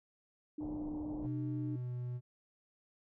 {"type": "tone", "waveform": "sine", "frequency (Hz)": 301.8, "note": "D4", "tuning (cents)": 47, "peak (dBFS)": -38, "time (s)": [0.58, 1.76], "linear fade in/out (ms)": 5}
{"type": "low-pass noise", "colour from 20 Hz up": "pink", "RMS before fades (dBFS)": -47, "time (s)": [0.6, 1.27], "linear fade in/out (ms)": 10, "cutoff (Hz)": 890, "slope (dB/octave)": 48}
{"type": "tone with pitch glide", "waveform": "triangle", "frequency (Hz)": [126.4, 123.23], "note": ["B2", "B2"], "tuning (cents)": [41, -3], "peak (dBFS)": -35, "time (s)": [1.21, 2.21], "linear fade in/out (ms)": 50, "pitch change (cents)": -44, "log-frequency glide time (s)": [1.51, 1.95]}
{"effects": []}